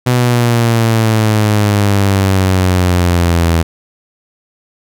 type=exponential sweep; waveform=sawtooth; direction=down; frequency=124.9 to 82.41 Hz; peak=-5 dBFS; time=0.06-3.63 s; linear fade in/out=10 ms; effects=none